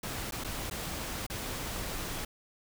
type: noise with dropouts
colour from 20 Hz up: pink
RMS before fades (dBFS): -37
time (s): 0.03-2.25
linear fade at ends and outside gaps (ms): 5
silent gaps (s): 0.31-0.321 / 0.439-0.445 / 0.7-0.71 / 1.266-1.299
effects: none